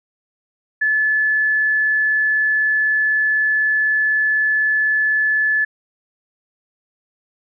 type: tone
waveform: sine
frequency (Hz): 1728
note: A6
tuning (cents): -32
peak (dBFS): -14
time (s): 0.81-5.65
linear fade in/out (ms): 10
effects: none